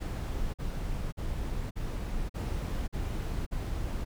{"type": "noise bursts", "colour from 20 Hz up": "brown", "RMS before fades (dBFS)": -33, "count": 7, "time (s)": [0, 4.05], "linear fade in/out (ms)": 20, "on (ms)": 540, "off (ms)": 45, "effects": []}